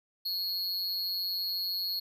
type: tone with amplitude modulation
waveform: square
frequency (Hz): 4321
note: C#8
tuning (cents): -45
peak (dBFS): -28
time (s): 0.25-2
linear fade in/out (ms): 10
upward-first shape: sine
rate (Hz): 186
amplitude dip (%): 65
effects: none